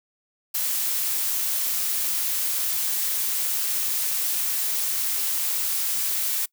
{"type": "noise", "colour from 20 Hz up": "blue", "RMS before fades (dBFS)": -25, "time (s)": [0.54, 6.46], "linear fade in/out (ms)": 10, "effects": ["noise-tail reverb RT60 0.1 s tail -24 dB re dry"]}